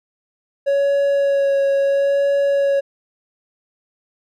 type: tone with vibrato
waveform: triangle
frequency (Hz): 557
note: C#5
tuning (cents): +8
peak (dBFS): -12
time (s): 0.66-2.81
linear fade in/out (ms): 20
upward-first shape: sine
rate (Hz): 0.74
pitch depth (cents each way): 14
effects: none